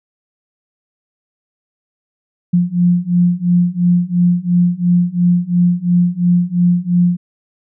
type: beating tone pair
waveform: sine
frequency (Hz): 174.61 / 177.51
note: F3 / F3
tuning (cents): 0 / +28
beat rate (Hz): 2.9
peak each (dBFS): -14 / -13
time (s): 2.53-7.17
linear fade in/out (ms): 10
effects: none